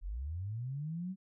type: linear sweep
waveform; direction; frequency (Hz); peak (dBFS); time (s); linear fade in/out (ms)
sine; up; 38.89 to 193.8; -36; 0.01-1.16; 50
effects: none